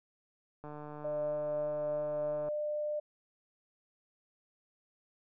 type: click train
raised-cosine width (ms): 1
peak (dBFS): -32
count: 276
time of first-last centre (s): 0.64-2.486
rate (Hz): 149
type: tone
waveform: sine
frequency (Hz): 599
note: D5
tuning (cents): +34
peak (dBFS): -32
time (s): 1.04-3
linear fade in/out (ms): 10
effects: none